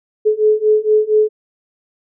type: beating tone pair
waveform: sine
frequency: 426.1 / 430.4 Hz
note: G#4 / A4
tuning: +44 / -38 cents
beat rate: 4.3 Hz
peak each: -14 / -13 dBFS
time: 0.25-1.29 s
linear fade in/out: 20 ms
effects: none